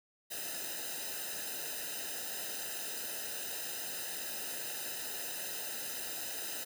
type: noise with comb filter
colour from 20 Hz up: white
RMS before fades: -40 dBFS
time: 0.3-6.65 s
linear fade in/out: 20 ms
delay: 0.89 ms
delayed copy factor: -1
effects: none